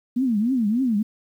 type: tone with vibrato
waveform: sine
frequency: 233.5 Hz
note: A#3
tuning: 3 cents sharp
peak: -18 dBFS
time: 0.16-1.03 s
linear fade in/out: 10 ms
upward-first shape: triangle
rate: 3.4 Hz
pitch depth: 280 cents each way
effects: 9-bit